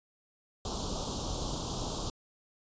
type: band-stop noise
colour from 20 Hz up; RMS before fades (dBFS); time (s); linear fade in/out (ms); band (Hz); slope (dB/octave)
pink; -35; 0.65-2.1; 2; 1200 to 3200; 48
effects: resampled to 16000 Hz